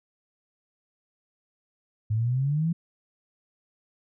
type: exponential sweep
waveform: sine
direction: up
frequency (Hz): 105.1 to 171.7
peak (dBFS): -22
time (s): 2.1-2.73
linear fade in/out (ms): 10
effects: none